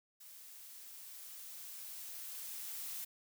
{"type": "noise with level ramp", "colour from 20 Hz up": "blue", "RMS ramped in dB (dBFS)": [-55, -43], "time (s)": [0.2, 3.05], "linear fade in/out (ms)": 10, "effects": []}